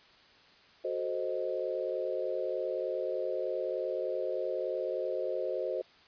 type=chord; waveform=sine; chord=F# diminished seventh; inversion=none; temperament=equal; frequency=370 / 440 / 523.3 / 622.3 Hz; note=F#4 / A4 / C5 / Eb5; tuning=0 / 0 / 0 / 0 cents; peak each=-37 / -39 / -34 / -37 dBFS; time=0.84-5.82 s; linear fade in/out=10 ms; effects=white hiss -59 dBFS RMS until 6.07 s + resampled to 11025 Hz